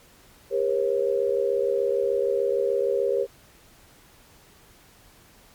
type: tone cluster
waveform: sine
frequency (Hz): 398.6 / 475.3 / 542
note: G4 / A#4 / C#5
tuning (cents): +29 / +34 / -39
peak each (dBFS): -25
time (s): 0.5-3.27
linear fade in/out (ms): 50
effects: pink hiss -54 dBFS RMS until 5.54 s + MP3 96 kbps